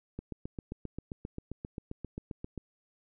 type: click train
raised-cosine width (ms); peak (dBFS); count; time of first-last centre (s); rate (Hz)
3; -25; 19; 0.19-2.577; 7.54
effects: none